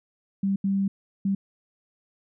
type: tone bursts at uneven times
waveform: sine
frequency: 196 Hz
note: G3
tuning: in tune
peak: -21 dBFS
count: 3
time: 0.43-0.56 / 0.64-0.88 / 1.25-1.35 s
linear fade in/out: 5 ms
effects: none